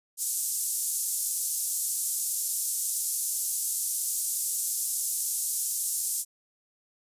pink band-pass noise, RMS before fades -30 dBFS, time 0.17-6.25 s, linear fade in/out 50 ms, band 7100 to 13000 Hz, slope 24 dB/octave, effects resampled to 32000 Hz

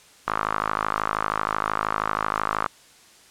sawtooth tone with band-pass filter, 52.9 Hz, G#1, 33 cents sharp, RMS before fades -26 dBFS, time 0.27-2.67 s, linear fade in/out 0 ms, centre 1200 Hz, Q 4.4, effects white hiss -52 dBFS RMS until 3.3 s + low-pass 9000 Hz 12 dB/octave

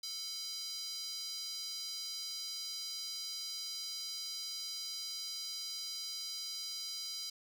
square tone with high-pass filter, 444.1 Hz, A4, 16 cents sharp, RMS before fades -42 dBFS, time 0.03-7.3 s, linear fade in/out 5 ms, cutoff 4600 Hz, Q 6, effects none

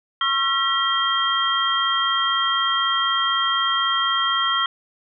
sine tone cluster, 1092 / 1352 / 1927 / 3202 Hz, C#6 / E6 / B6 / G7, -26 / +43 / -43 / +36 cents, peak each -25 / -22 / -27 / -22 dBFS, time 0.21-4.66 s, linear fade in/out 2 ms, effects none

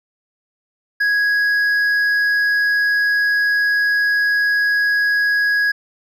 sine tone with hard clipping, 1661.2 Hz, G#6, in tune, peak -15 dBFS, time 1-5.72 s, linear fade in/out 10 ms, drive 4 dB, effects none

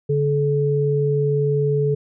sine tone pair together, 143.7 / 430.6 Hz, D3 / A4, -37 / -37 cents, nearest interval octave + perfect fifth, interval 1900 cents, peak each -19 dBFS, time 0.09-1.95 s, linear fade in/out 10 ms, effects none

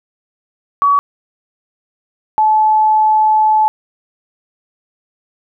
sine tone pair in turn, 1133 / 863.7 Hz, C#6 / A5, +37 / -32 cents, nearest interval perfect fourth, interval 469 cents, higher first, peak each -8 dBFS, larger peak neither, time 0.82-0.99 / 2.38-3.68 s, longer second, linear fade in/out 0 ms, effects none

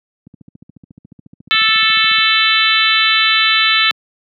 click train, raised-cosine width 5 ms, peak -20 dBFS, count 28, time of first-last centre 0.27-2.185 s, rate 14.1 Hz
harmonic tone, 440 Hz, A4, in tune, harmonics 3 / 4 / 5 / 6 / 7 / 8 / 9, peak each -18 / -18 / -18 / -18 / -18 / -18 / -18 dBFS, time 1.51-3.91 s, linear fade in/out 0 ms
effects high-pass 200 Hz 12 dB/octave

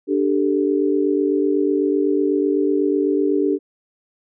sine chord, D suspended fourth, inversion none, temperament equal, 293.7 / 392 / 440 Hz, D4 / G4 / A4, 0 / 0 / 0 cents, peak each -19 / -19 / -23 dBFS, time 0.07-3.59 s, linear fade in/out 50 ms, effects none

